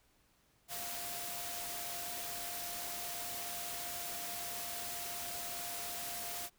sine tone in noise, 698.5 Hz, F5, in tune, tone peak -48 dBFS, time 0.68-6.5 s, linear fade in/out 50 ms, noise white, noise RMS -42 dBFS, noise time 0.68-6.5 s, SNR -9 dB, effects pink hiss -71 dBFS RMS until 6.58 s

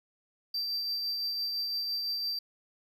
triangle tone with tremolo, 4686 Hz, D8, 5 cents flat, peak -28 dBFS, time 0.54-2.39 s, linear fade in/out 5 ms, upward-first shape triangle, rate 5.9 Hz, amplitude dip 30%, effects none

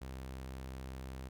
sawtooth tone, 65.41 Hz, C2, in tune, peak -39 dBFS, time 0.01-1.29 s, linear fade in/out 10 ms, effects none

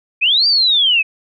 sine linear two-way sweep, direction up then down, 2398 to 4748 to 2493 Hz, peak -10 dBFS, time 0.21-1.03 s, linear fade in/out 20 ms, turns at 0.47 s, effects none

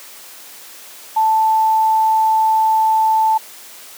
sine tone, 880 Hz, A5, in tune, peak -11 dBFS, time 1.16-3.38 s, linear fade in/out 10 ms, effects white hiss -38 dBFS RMS until 3.97 s + high-pass 300 Hz 12 dB/octave

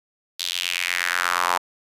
sawtooth tone with high-pass filter sweep, 88.4 Hz, F2, 22 cents sharp, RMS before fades -24 dBFS, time 0.39-1.58 s, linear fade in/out 10 ms, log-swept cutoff 3900 to 930 Hz, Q 3, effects resampled to 32000 Hz

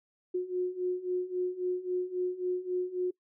sine beating tone pair, 360.8 / 364.5 Hz, F#4 / F#4, -44 / -26 cents, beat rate 3.7 Hz, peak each -34 / -31 dBFS, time 0.34-3.11 s, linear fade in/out 10 ms, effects noise-tail reverb RT60 0.1 s tail -22 dB re dry

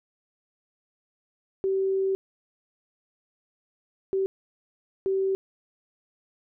sine tone bursts at uneven times, 385.1 Hz, G4, 31 cents flat, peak -22 dBFS, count 3, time 1.64-2.15 / 4.13-4.26 / 5.06-5.35 s, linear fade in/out 0 ms, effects none

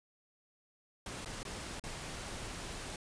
pink noise with dropouts, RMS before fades -43 dBFS, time 1.06-2.96 s, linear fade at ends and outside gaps 2 ms, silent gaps 1.248-1.258 / 1.431-1.451 / 1.797-1.838 s, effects resampled to 22050 Hz

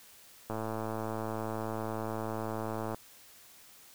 click train, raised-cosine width 1 ms, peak -22 dBFS, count 270, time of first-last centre 0.5-2.945 s, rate 110 Hz, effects white hiss -56 dBFS RMS until 3.94 s

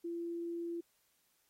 sine tone, 340 Hz, F4, 46 cents flat, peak -37 dBFS, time 0.04-0.81 s, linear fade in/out 10 ms, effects white hiss -75 dBFS RMS until 1.49 s + AAC 48 kbps

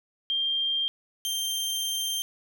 sine / sawtooth tone pair in turn, 3187 / 3158 Hz, G7 / G7, +28 / +12 cents, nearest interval unison, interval 16 cents, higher first, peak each -24 dBFS, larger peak neither, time 0.3-0.88 / 1.25-2.22 s, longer second, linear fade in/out 0 ms, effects none

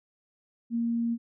sine tone, 233.1 Hz, A#3, in tune, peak -25 dBFS, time 0.7-1.18 s, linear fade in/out 50 ms, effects none

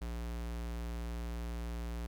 square tone, 58.27 Hz, A#1, in tune, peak -38 dBFS, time 0.01-2.07 s, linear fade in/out 10 ms, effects 13-bit

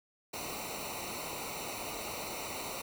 pink noise with comb filter, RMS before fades -40 dBFS, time 0.33-2.82 s, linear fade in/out 10 ms, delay 0.6 ms, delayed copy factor -0.85, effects none

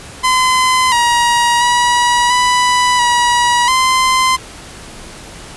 sawtooth tone with pitch steps, 1024 / 951 / 967 / 990 / 965 / 1036 Hz, C6 / A#5 / B5 / B5 / B5 / C6, -38 / +34 / -37 / +4 / -40 / -17 cents, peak -6 dBFS, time 0.23-4.37 s, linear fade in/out 20 ms, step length 690 ms, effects pink hiss -33 dBFS RMS until 5.56 s + resampled to 24000 Hz

